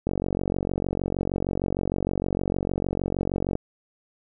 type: click train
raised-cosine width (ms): 2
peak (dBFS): -12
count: 163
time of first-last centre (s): 0.07-3.554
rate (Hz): 46.5
effects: none